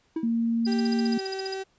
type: tone with exponential decay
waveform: triangle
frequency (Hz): 323.1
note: E4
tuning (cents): -35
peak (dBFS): -21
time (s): 0.16-0.34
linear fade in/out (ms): 5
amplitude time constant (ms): 39
type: tone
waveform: sine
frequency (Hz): 230.6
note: A#3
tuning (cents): -19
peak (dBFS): -22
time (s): 0.23-1.18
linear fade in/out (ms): 5
type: tone bursts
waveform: sine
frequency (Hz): 4917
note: D#8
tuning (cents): -21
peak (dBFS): -30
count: 14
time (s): 0.65-1.541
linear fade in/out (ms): 5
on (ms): 20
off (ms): 47
type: tone with pitch glide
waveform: 35% pulse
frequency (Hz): 392 to 384.4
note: G4 to G4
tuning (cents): 0 to -34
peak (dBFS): -29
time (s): 0.66-1.64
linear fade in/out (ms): 20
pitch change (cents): -34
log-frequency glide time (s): 1.03-1.26
effects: pink hiss -66 dBFS RMS until 1.78 s + resampled to 16000 Hz